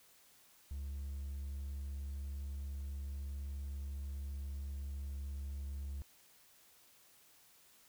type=tone; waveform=triangle; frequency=69.7 Hz; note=C#2; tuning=10 cents sharp; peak=-37 dBFS; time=0.71-6.02 s; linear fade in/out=0 ms; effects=tanh soft clip ceiling -33 dBFS + white hiss -65 dBFS RMS until 7.88 s